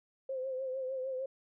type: tone with vibrato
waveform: sine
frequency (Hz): 523.3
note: C5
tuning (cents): 0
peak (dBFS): -34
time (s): 0.29-1.26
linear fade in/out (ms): 5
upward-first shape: triangle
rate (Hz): 6.6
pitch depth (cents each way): 56
effects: none